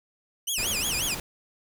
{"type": "tone with vibrato", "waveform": "15% pulse", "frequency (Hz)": 2850, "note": "F7", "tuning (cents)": 34, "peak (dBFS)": -19, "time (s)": [0.47, 1.15], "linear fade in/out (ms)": 10, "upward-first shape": "sine", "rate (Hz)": 5.6, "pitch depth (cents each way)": 290}
{"type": "noise", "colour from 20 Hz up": "pink", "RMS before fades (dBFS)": -35, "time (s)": [0.58, 1.2], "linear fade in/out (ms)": 2}
{"effects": []}